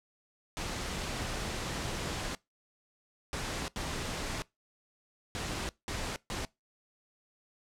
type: noise bursts at uneven times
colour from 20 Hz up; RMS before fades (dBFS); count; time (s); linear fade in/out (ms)
pink; -36; 6; 0.57-2.35 / 3.33-3.68 / 3.76-4.42 / 5.35-5.69 / 5.88-6.16 / 6.3-6.45; 0
effects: noise-tail reverb RT60 0.2 s tail -22 dB re dry + low-pass 8000 Hz 12 dB/octave